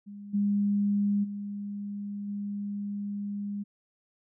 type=tone with level steps; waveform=sine; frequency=203.2 Hz; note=G#3; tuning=38 cents flat; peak=-40 / -23 / -33 / -31 dBFS; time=0.06-3.64 s; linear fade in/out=20 ms; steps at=0.33 / 1.23 / 2.27 s; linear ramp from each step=20 ms; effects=none